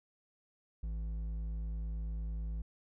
sine tone with hard clipping, 54.5 Hz, A1, 16 cents flat, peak -37 dBFS, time 0.83-2.62 s, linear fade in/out 5 ms, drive 6 dB, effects none

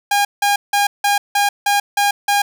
sawtooth tone bursts, 812 Hz, G#5, 39 cents flat, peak -9 dBFS, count 8, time 0.11-2.42 s, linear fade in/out 5 ms, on 140 ms, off 170 ms, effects none

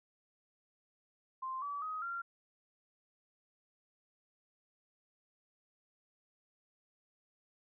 sine tone with pitch steps, 1046.5 / 1147.8 / 1259 / 1380.9 Hz, C6 / D6 / D#6 / F6, 0 / -40 / +20 / -20 cents, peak -37 dBFS, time 1.42-2.22 s, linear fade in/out 10 ms, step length 200 ms, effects none

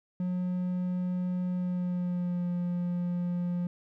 triangle tone with pitch glide, 180.7 to 176.17 Hz, F#3 to F3, -41 to +15 cents, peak -26 dBFS, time 0.2-3.67 s, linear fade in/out 2 ms, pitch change -44 cents, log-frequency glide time 1.51-2.49 s, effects none

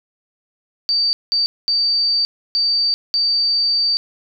sine tone bursts at uneven times, 4623 Hz, D8, 28 cents flat, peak -14 dBFS, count 5, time 0.89-1.13 / 1.32-1.46 / 1.68-2.25 / 2.55-2.94 / 3.14-3.97 s, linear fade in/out 0 ms, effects none

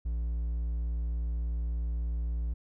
triangle tone with hard clipping, 58.27 Hz, A#1, in tune, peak -30 dBFS, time 0.05-2.54 s, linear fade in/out 10 ms, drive 6 dB, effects none

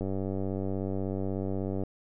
click train, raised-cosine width 2 ms, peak -20 dBFS, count 177, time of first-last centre 0.01-1.836 s, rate 96.4 Hz, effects none

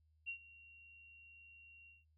sine tone with ADSR envelope, 2751 Hz, F7, 27 cents flat, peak -39 dBFS, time 0.26-2.05 s, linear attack 28 ms, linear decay 89 ms, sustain -19 dB, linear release 170 ms, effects added 78 Hz sine -70 dBFS peak until 2.17 s

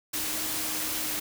sine tone in noise, 310 Hz, D#4, 6 cents flat, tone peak -42 dBFS, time 0.13-1.2 s, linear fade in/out 10 ms, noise white, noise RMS -31 dBFS, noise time 0.13-1.2 s, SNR -14 dB, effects none

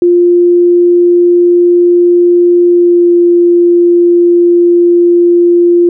sine tone with pitch glide, 350.3 to 347.5 Hz, F4 to F4, +5 to -9 cents, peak -3 dBFS, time 0.02-5.89 s, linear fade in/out 2 ms, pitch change -14 cents, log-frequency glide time 2.67-3.13 s, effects none

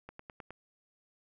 click train, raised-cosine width 0.5 ms, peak -30 dBFS, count 5, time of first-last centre 0.09-0.506 s, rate 9.61 Hz, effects none

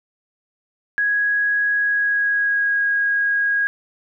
sine tone with pitch glide, 1661.2 to 1642.1 Hz, G#6 to G#6, 0 to -20 cents, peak -16 dBFS, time 0.98-3.67 s, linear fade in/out 0 ms, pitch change -20 cents, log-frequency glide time 1.74-2.85 s, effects none

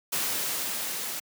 white noise with level ramp, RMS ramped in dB -28 to -34 dBFS, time 0.12-1.2 s, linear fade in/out 10 ms, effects high-pass 150 Hz 12 dB/octave

